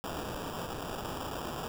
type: noise with sample-and-hold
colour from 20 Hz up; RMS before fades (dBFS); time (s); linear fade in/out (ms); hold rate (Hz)
white; -38; 0.04-1.68; 0; 2100
effects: none